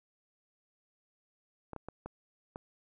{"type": "clicks", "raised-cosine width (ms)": 1, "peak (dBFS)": -27, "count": 5, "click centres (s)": [1.733, 1.763, 1.886, 2.06, 2.559], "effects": []}